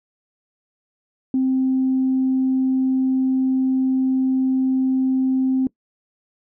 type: tone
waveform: sine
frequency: 261.6 Hz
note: C4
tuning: in tune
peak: -15 dBFS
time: 1.34-5.67 s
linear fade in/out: 2 ms
effects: noise-tail reverb RT60 0.1 s tail -22 dB re dry + tanh soft clip ceiling -11 dBFS